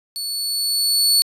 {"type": "tone with level ramp", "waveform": "sawtooth", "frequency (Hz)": 4435, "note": "C#8", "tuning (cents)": 0, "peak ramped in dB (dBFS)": [-22, -9], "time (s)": [0.16, 1.22], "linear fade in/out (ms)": 0, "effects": ["resampled to 32000 Hz"]}